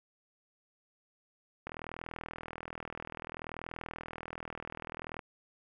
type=click train; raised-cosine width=0.5 ms; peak=-25 dBFS; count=144; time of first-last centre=1.67-5.192 s; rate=40.6 Hz; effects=none